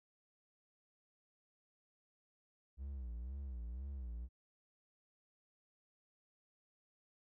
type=tone with vibrato; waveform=triangle; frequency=63.4 Hz; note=B1; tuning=46 cents sharp; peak=-40 dBFS; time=2.77-4.29 s; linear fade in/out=50 ms; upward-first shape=sine; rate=2 Hz; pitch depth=170 cents each way; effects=none